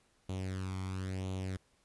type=tone with flanger; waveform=sawtooth; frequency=94.2 Hz; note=F#2; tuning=32 cents sharp; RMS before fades=-38 dBFS; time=0.29-1.57 s; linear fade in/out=5 ms; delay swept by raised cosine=0.29 to 0.91 ms; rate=0.98 Hz; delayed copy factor=+0.7; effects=pink hiss -71 dBFS RMS until 1.84 s + resampled to 24000 Hz